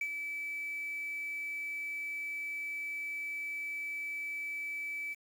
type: tone with ADSR envelope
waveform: sine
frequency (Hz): 2305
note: D7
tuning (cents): -33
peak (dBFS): -28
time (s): 0.01-5.15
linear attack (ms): 4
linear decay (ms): 57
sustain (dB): -7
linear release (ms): 28
effects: tanh soft clip ceiling -30 dBFS + 9-bit